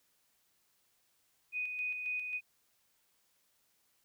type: tone with tremolo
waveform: sine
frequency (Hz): 2489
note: D#7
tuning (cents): 0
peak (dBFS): -33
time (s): 1.52-2.41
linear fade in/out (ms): 50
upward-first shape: square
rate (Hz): 3.7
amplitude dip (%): 40
effects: white hiss -74 dBFS RMS until 4.04 s